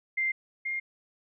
sine tone pair in turn, 2093 / 2121 Hz, C7 / C7, 0 / +23 cents, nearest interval unison, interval 23 cents, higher second, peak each -25 / -29 dBFS, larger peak first, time 0.17-0.32 / 0.65-0.8 s, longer neither, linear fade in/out 10 ms, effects none

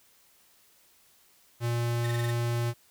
square tone, 118.5 Hz, A#2, 29 cents sharp, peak -27 dBFS, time 1.6-2.74 s, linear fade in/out 50 ms
30% pulse tone bursts, 1831 Hz, A#6, 32 cents flat, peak -33 dBFS, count 6, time 2.04-2.31 s, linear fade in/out 5 ms, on 25 ms, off 24 ms
effects white hiss -62 dBFS RMS until 2.9 s

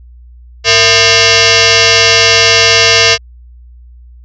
sine tone with frequency modulation, 1229 Hz, D#6, 22 cents flat, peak -4 dBFS, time 0.64-3.18 s, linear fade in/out 50 ms, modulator 563 Hz, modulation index 8, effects added 60 Hz sine -33 dBFS peak until 4.24 s

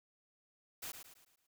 white noise with echo, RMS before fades -44 dBFS, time 0.82-0.92 s, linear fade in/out 10 ms, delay 110 ms, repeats 5, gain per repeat -7 dB, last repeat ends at 1.47 s, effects none

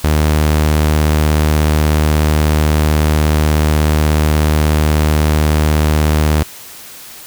sawtooth tone, 76.4 Hz, D#2, 31 cents flat, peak -6 dBFS, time 0.04-6.43 s, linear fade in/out 0 ms, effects white hiss -34 dBFS RMS until 7.26 s

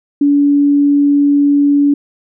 sine tone, 286.1 Hz, D4, 45 cents flat, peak -7 dBFS, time 0.21-1.94 s, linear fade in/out 5 ms, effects none

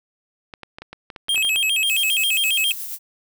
clicks, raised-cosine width 0.3 ms, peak -19 dBFS, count 12, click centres 0.538 / 0.633 / 0.785 / 0.82 / 0.93 / 1.102 / 1.162 / 1.284 / 1.346 / 1.378 / 1.449 / 1.559 s
square tone with vibrato, 2874 Hz, F7, 49 cents sharp, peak -18 dBFS, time 1.29-2.72 s, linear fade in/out 2 ms, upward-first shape square, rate 7.4 Hz, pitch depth 190 cents each way
violet noise with tremolo, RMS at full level -29 dBFS, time 1.85-2.99 s, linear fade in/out 50 ms, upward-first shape sine, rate 8.5 Hz, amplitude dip 35%
effects none

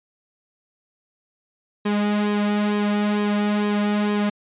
sawtooth tone with flanger, 207.3 Hz, G#3, 3 cents flat, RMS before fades -21 dBFS, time 1.85-4.3 s, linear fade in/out 10 ms, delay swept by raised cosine 1.4 to 3 ms, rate 2.2 Hz, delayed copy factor -0.65, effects resampled to 8000 Hz

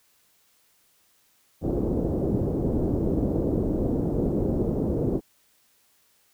white low-pass noise, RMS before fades -25 dBFS, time 1.61-5.21 s, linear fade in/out 50 ms, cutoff 430 Hz, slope 24 dB/octave, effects white hiss -64 dBFS RMS until 6.33 s

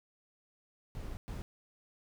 brown noise bursts at uneven times, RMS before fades -41 dBFS, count 2, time 0.95-1.17 / 1.28-1.42 s, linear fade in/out 0 ms, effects none

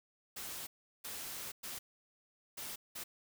white noise bursts at uneven times, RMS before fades -44 dBFS, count 5, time 0.36-0.67 / 1.04-1.52 / 1.63-1.79 / 2.57-2.76 / 2.95-3.04 s, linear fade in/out 10 ms, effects none

